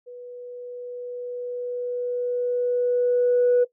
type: tone with level ramp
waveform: sine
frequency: 490.5 Hz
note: B4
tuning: 12 cents flat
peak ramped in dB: -37 to -13 dBFS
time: 0.06-3.65 s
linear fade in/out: 20 ms
effects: noise-tail reverb RT60 0.1 s tail -17 dB re dry + tanh soft clip ceiling -12 dBFS